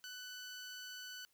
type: tone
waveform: 15% pulse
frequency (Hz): 1495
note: F#6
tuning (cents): +17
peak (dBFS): -40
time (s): 0.04-1.25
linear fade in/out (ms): 0
effects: white hiss -75 dBFS RMS until 1.33 s